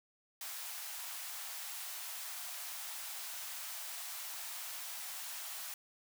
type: high-pass noise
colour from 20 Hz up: white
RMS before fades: -44 dBFS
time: 0.41-5.74 s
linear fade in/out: 2 ms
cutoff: 640 Hz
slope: 48 dB/octave
effects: none